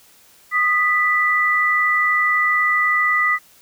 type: tone pair together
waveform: sine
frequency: 1237 / 1974.6 Hz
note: D#6 / B6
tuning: -10 / -1 cents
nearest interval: minor sixth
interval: 809 cents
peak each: -19 / -16 dBFS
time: 0.51-3.39 s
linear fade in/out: 50 ms
effects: white hiss -51 dBFS RMS until 3.61 s